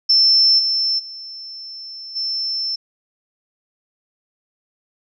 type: tone with level steps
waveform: sine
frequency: 5330 Hz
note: E8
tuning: 18 cents sharp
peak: -10 / -16 / -31 / -20 dBFS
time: 0.09-2.76 s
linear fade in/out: 10 ms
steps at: 0.58 / 0.98 / 2.15 s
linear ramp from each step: 20 ms
effects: none